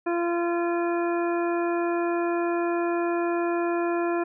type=harmonic tone with a mistuned harmonic; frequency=343.3 Hz; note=F4; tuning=30 cents flat; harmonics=1 / 2 / 3 / 4 / 5 / 7; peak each=-24 / -30 / -34 / -36 / -38 / -41 dBFS; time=0.06-4.24 s; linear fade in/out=10 ms; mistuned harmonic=7; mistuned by=+28 cents; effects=none